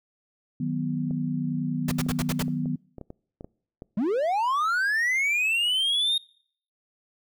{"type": "chord", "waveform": "sine", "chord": "B major", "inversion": "first", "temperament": "equal", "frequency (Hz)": [155.56, 185, 246.9], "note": ["D#3", "F#3", "B3"], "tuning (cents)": [0, 0, 0], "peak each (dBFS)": [-29, -32, -28], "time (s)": [0.6, 2.76], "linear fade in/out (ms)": 5}
{"type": "clicks", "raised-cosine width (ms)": 2, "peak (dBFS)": -26, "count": 11, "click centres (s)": [1.109, 1.894, 2.064, 2.481, 2.658, 2.983, 3.013, 3.104, 3.409, 3.445, 3.821]}
{"type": "noise bursts", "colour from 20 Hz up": "pink", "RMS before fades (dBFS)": -29, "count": 6, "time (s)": [1.88, 2.427], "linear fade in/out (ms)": 5, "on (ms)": 37, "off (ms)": 65}
{"type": "linear sweep", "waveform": "triangle", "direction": "up", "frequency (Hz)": [185, 3729], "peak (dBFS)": -20, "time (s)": [3.97, 6.18], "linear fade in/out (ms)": 5}
{"effects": ["noise-tail reverb RT60 0.6 s tail -25 dB re dry"]}